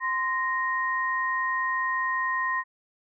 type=tone pair together; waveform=sine; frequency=1039.9 / 1864.7 Hz; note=C6 / A#6; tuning=-11 / 0 cents; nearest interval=minor seventh; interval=1011 cents; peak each=-27 dBFS; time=0-2.64 s; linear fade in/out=50 ms; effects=none